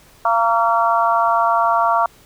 harmonic tone with a mistuned harmonic, 228.6 Hz, A#3, 34 cents flat, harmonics 3 / 4 / 5 / 6, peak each -18 / -18 / -18 / -22 dBFS, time 0.25-2.06 s, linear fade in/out 2 ms, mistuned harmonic 4, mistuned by +23 cents, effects pink hiss -49 dBFS RMS until 2.25 s

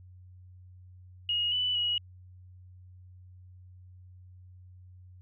sine tone with pitch steps, 2878 / 2981 / 2907 Hz, F#7 / F#7 / F#7, -49 / +12 / -31 cents, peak -26 dBFS, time 1.29-1.98 s, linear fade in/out 2 ms, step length 230 ms, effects added 91 Hz sine -49 dBFS peak until 5.21 s

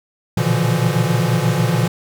square tone cluster, 116.2 / 122.5 / 144.3 / 164.7 / 172.8 Hz, A#2 / B2 / D3 / E3 / F3, -5 / -14 / -30 / -1 / -18 cents, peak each -22 dBFS, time 0.37-1.88 s, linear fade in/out 5 ms, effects none

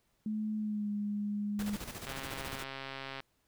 sine tone with pitch glide, 214.6 to 206.3 Hz, A3 to G#3, -43 to -11 cents, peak -32 dBFS, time 0.26-1.76 s, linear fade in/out 2 ms, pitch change -68 cents, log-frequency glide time 0.57-0.9 s
pink noise with tremolo, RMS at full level -42 dBFS, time 1.59-2.64 s, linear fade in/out 2 ms, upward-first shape square, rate 14 Hz, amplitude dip 55%
click train, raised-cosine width 0.3 ms, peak -25 dBFS, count 154, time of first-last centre 2.07-3.203 s, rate 135 Hz
effects pink hiss -75 dBFS RMS until 3.47 s

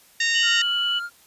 harmonic tone, 923 Hz, A#5, 17 cents flat, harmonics 2 / 3 / 4 / 5 / 6 / 7 / 8, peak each -22 / -26 / -28 / -30 / -32 / -33 / -34 dBFS, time 0.2-0.62 s, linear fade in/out 5 ms
sine tone, 2960 Hz, F#7, in tune, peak -21 dBFS, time 0.34-1 s, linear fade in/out 20 ms
triangle tone with vibrato, 1400 Hz, F6, 4 cents sharp, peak -26 dBFS, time 0.42-1.1 s, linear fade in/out 50 ms, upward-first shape triangle, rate 9.8 Hz, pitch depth 14 cents each way
effects white hiss -54 dBFS RMS until 1.26 s + resampled to 32000 Hz

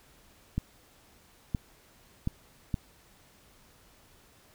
clicks, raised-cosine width 5 ms, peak -16 dBFS, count 4, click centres 0.58 / 1.548 / 2.274 / 2.742 s, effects pink hiss -60 dBFS RMS until 4.54 s

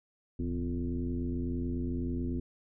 sine tone with frequency modulation, 164.81 Hz, E3, in tune, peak -30 dBFS, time 0.39-2.4 s, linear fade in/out 5 ms, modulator 89.2 Hz, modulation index 1.8, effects none

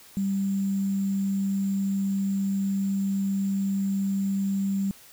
sine tone with sample-and-hold, 196 Hz, G3, in tune, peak -23 dBFS, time 0.17-4.91 s, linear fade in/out 0 ms, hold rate 7350 Hz, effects white hiss -51 dBFS RMS until 5.12 s

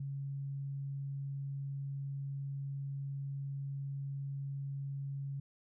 sine tone, 138.59 Hz, C#3, in tune, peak -37 dBFS, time 0-5.4 s, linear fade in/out 5 ms, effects none

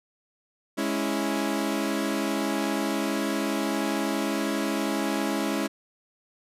sawtooth chord, C# minor, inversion second, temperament equal, 207.7 / 277.2 / 329.6 Hz, G#3 / C#4 / E4, 0 / 0 / 0 cents, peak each -26 / -25 / -26 dBFS, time 0.77-5.68 s, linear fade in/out 20 ms, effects resampled to 32000 Hz

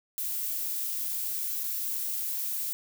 violet noise with dropouts, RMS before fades -32 dBFS, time 0.18-2.73 s, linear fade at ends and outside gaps 0 ms, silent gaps 1.636-1.64 s, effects none

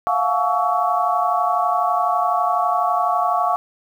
sine tone cluster, 684 / 716 / 860 / 1127 / 1314 Hz, F5 / F5 / A5 / C#6 / E6, -36 / +43 / -40 / +28 / -6 cents, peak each -25 / -20 / -26 / -20 / -28 dBFS, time 0.07-3.56 s, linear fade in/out 0 ms, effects 8-bit

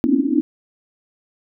white band-pass noise, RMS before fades -17 dBFS, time 0.04-0.41 s, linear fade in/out 0 ms, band 240 to 320 Hz, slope 96 dB/octave, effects none

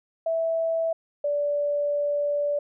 sine tone pair in turn, 656 / 580.9 Hz, E5 / D5, -9 / -19 cents, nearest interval major second, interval 210 cents, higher first, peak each -22 dBFS, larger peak neither, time 0.26-0.93 / 1.24-2.59 s, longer second, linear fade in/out 5 ms, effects none

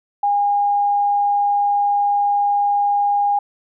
sine tone, 814 Hz, G#5, 35 cents flat, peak -14 dBFS, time 0.23-3.39 s, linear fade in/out 5 ms, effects none

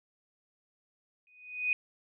sine tone with exponential growth, 2489 Hz, D#7, in tune, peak -23 dBFS, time 1.27-1.73 s, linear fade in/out 1 ms, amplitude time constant 99 ms, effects none

